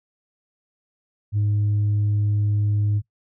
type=tone; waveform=sine; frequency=103.83 Hz; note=G#2; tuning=in tune; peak=-16 dBFS; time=1.32-3.02 s; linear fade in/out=50 ms; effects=noise-tail reverb RT60 0.1 s tail -18 dB re dry + tanh soft clip ceiling -16 dBFS